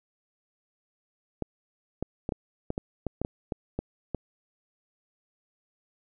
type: clicks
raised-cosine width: 2 ms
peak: -16 dBFS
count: 12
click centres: 1.423 / 2.026 / 2.291 / 2.322 / 2.704 / 2.779 / 3.067 / 3.216 / 3.249 / 3.522 / 3.79 / 4.147 s
effects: none